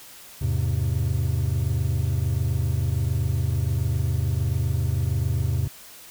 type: chord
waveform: triangle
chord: E augmented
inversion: none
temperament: equal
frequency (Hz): 82.41 / 103.83 / 130.81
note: E2 / G#2 / B#2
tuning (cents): 0 / 0 / 0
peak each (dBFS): -23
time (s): 0.41-5.68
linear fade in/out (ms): 10
effects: tanh soft clip ceiling -11 dBFS + white hiss -45 dBFS RMS until 6.1 s